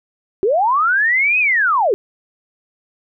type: linear two-way sweep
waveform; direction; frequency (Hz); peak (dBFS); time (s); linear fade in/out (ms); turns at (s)
sine; up then down; 360 to 2569 to 360; -12; 0.43-1.94; 0; 1.39
effects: none